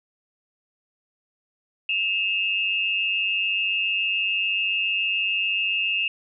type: tone pair together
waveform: sine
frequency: 2599 / 2794 Hz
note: E7 / F7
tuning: -25 / 0 cents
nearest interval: minor second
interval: 125 cents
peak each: -24 / -24 dBFS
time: 1.89-6.08 s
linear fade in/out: 2 ms
effects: none